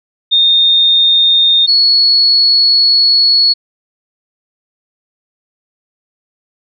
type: tone pair in turn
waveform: sine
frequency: 3663 / 4375 Hz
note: A#7 / C#8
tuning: -31 / -24 cents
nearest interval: minor third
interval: 307 cents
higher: second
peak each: -6 dBFS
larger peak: neither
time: 0.31-1.67 / 1.67-3.54 s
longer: second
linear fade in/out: 20 ms
effects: none